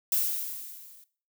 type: noise with level ramp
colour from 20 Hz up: violet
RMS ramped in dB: -24 to -54 dBFS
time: 0.12-1.04 s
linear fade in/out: 2 ms
effects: noise-tail reverb RT60 0.4 s tail -17 dB re dry